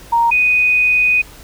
sine tone pair in turn, 932.3 / 2489 Hz, A#5 / D#7, 0 / 0 cents, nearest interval octave + perfect fourth, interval 1700 cents, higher second, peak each -10 dBFS, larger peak neither, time 0.12-0.31 / 0.31-1.22 s, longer second, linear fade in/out 10 ms, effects added 49 Hz sine -42 dBFS peak until 1.43 s + pink hiss -40 dBFS RMS until 1.43 s

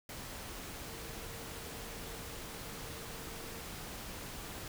sine tone in noise, 458.1 Hz, A#4, 30 cents flat, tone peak -54 dBFS, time 0.89-3.62 s, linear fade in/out 2 ms, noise pink, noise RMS -45 dBFS, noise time 0.09-4.68 s, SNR -12 dB, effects none

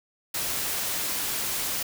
white noise, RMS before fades -29 dBFS, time 0.34-1.83 s, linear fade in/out 5 ms, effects none

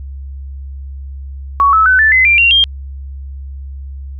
sine tone with pitch steps, 1120 / 1301.5 / 1512.4 / 1757.5 / 2042 / 2373 / 2758 / 3205 Hz, C#6 / E6 / F#6 / A6 / C7 / D7 / F7 / G7, +18 / -22 / +38 / -2 / -43 / +17 / -22 / +38 cents, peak -6 dBFS, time 1.6-2.64 s, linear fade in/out 0 ms, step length 130 ms, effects added 68 Hz sine -24 dBFS peak until 4.19 s

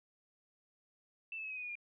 sine tone with pitch steps, 2658 / 2615 / 2573 / 2532 / 2491 / 2452 / 2412 Hz, E7 / E7 / E7 / D#7 / D#7 / D#7 / D7, +14 / -15 / -43 / +30 / +1 / -26 / +46 cents, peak -40 dBFS, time 1.32-1.754 s, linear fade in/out 2 ms, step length 62 ms, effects none

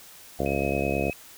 harmonic tone, 69.3 Hz, C#2, in tune, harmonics 1 / 2 / 3 / 4 / 5 / 6 / 7 / 8 / 9 / 10, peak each -33 / -33 / -33 / -33 / -33 / -33 / -33 / -33 / -33 / -33 dBFS, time 0.39-1.11 s, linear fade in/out 5 ms
sine tone, 2545 Hz, D#7, 39 cents sharp, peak -33 dBFS, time 0.46-1.13 s, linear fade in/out 0 ms
effects white hiss -48 dBFS RMS until 1.37 s

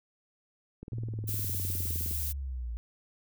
click train, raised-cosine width 3 ms, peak -29 dBFS, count 26, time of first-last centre 0.83-2.112 s, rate 19.5 Hz
sine linear sweep, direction down, 116.54 to 56.2 Hz, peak -33 dBFS, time 0.92-2.77 s, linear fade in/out 0 ms
violet noise, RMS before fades -35 dBFS, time 1.27-2.33 s, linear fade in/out 20 ms
effects none

